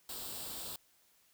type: noise with comb filter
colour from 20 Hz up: white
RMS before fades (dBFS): -43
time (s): 0.09-0.76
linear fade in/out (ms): 2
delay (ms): 0.24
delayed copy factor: +0.6
effects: white hiss -69 dBFS RMS until 1.33 s